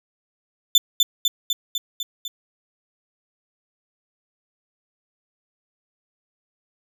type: tone with echo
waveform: 35% pulse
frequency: 3520 Hz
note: A7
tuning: in tune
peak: -8 dBFS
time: 0.75-0.78 s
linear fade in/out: 2 ms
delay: 250 ms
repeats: 6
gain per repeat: -3 dB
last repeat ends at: 2.28 s
effects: none